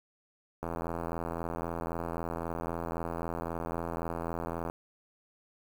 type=click train; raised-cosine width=1 ms; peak=-21 dBFS; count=342; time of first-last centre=0.63-4.699 s; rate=83.8 Hz; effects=8-bit